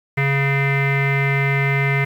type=tone with low-pass filter; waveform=square; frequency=138.59 Hz; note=C#3; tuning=in tune; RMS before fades=-18 dBFS; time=0.17-2.05 s; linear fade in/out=10 ms; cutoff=2100 Hz; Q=9.5; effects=8-bit